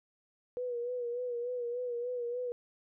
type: tone with vibrato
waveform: sine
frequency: 486.3 Hz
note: B4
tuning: 27 cents flat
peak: -33 dBFS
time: 0.57-2.52 s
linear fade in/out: 0 ms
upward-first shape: sine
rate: 3.4 Hz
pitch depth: 48 cents each way
effects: none